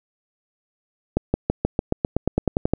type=accelerating click train; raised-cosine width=2 ms; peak=-5 dBFS; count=14; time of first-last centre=1.17-2.736 s; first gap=170 ms; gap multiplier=0.94; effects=none